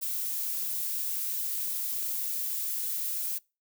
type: noise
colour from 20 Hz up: violet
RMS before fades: -32 dBFS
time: 0.01-3.39 s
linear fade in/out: 20 ms
effects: noise-tail reverb RT60 0.3 s tail -26 dB re dry